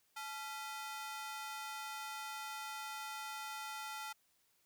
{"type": "ring-modulated tone", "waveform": "sawtooth", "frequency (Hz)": 1118, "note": "C#6", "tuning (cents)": 14, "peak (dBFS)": -36, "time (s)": [0.16, 4.13], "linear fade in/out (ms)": 10, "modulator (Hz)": 256, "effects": ["white hiss -75 dBFS RMS until 4.65 s"]}